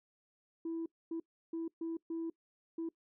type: tone bursts at uneven times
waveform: sine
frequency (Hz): 329.6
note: E4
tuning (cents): 0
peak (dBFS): -34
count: 6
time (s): 0.65-0.86 / 1.11-1.2 / 1.53-1.68 / 1.81-1.97 / 2.1-2.3 / 2.78-2.89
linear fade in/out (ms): 5
effects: noise-tail reverb RT60 0.1 s tail -22 dB re dry + tanh soft clip ceiling -33 dBFS